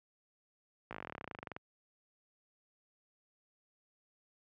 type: slowing click train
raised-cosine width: 0.5 ms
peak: -27 dBFS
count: 23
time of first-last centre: 0.91-1.565 s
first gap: 17 ms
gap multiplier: 1.05
effects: high-pass 80 Hz 12 dB/octave